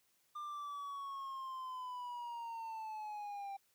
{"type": "linear sweep", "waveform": "triangle", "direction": "down", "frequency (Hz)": [1200, 784], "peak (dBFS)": -40, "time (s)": [0.35, 3.57], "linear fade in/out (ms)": 10, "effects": ["white hiss -75 dBFS RMS until 3.74 s", "high-pass 60 Hz 12 dB/octave"]}